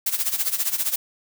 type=noise with tremolo; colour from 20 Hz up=blue; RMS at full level=-21 dBFS; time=0.06-0.96 s; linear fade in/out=5 ms; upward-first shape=sine; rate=15 Hz; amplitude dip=80%; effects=none